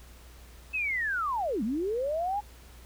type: linear two-way sweep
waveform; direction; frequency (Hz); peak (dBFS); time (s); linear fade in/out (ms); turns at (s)
sine; down then up; 2637 to 197 to 846; -27; 0.73-2.41; 20; 1.63
effects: added 60 Hz sine -49 dBFS peak until 2.85 s + pink hiss -55 dBFS RMS until 2.85 s